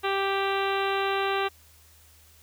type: harmonic tone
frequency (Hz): 392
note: G4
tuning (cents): 0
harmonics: 1 / 2 / 3 / 4 / 5 / 6 / 7 / 8 / 9 / 10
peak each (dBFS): -28 / -30 / -31 / -34 / -38 / -38 / -36 / -40 / -42 / -40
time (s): 0.03-1.49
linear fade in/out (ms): 20
effects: added 78 Hz sine -57 dBFS peak until 2.42 s + white hiss -57 dBFS RMS until 2.42 s